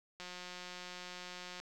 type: click train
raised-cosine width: 0.2 ms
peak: -29 dBFS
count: 253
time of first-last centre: 0.2-1.6 s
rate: 180 Hz
effects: none